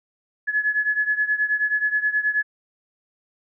sine beating tone pair, 1700 / 1709.4 Hz, G#6 / G#6, +40 / +49 cents, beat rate 9.4 Hz, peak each -21 / -24 dBFS, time 0.47-2.43 s, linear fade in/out 20 ms, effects none

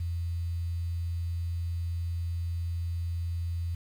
sine tone with quantisation, 85.1 Hz, F2, 44 cents flat, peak -29 dBFS, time 0-3.75 s, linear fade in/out 5 ms, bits 9, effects none

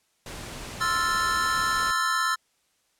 pink noise, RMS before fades -38 dBFS, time 0.26-1.91 s, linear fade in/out 2 ms
square chord, F major seventh, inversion second, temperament equal, 1046.5 / 1318.5 / 1396.9 / 1760 Hz, C6 / E6 / F6 / A6, 0 / 0 / 0 / 0 cents, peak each -31 / -27 / -31 / -29 dBFS, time 0.8-2.36 s, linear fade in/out 20 ms
effects white hiss -69 dBFS RMS until 2.99 s + low-pass 10000 Hz 12 dB/octave

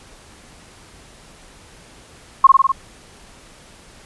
sine tone with echo, 1077 Hz, C6, 50 cents sharp, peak -3 dBFS, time 2.44-2.47 s, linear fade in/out 5 ms, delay 50 ms, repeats 5, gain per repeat -2 dB, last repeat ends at 2.72 s, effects pink hiss -45 dBFS RMS until 4.05 s + resampled to 24000 Hz

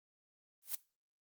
blue noise with exponential growth, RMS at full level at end -32 dBFS, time 0.62-0.75 s, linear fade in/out 5 ms, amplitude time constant 27 ms, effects noise-tail reverb RT60 0.3 s tail -20 dB re dry + Opus 24 kbps

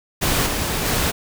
pink noise with level steps, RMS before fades -19 / -23 / -20 dBFS, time 0.21-1.12 s, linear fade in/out 20 ms, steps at 0.46 / 0.85 s, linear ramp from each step 5 ms, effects none

